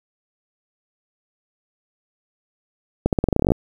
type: accelerating click train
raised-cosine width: 2 ms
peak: -3 dBFS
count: 14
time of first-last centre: 3.06-3.519 s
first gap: 68 ms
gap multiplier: 0.88
effects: 7-bit